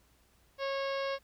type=harmonic tone with a mistuned harmonic; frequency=547 Hz; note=C#5; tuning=23 cents flat; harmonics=1 / 2 / 3 / 4 / 5 / 6 / 7 / 8 / 9 / 10; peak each=-33 / -39 / -43 / -45 / -47 / -49 / -50 / -51 / -52 / -53 dBFS; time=0.58-1.19 s; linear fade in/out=50 ms; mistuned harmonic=5; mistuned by=+20 cents; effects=added 60 Hz sine -68 dBFS peak until 1.23 s + pink hiss -68 dBFS RMS until 1.23 s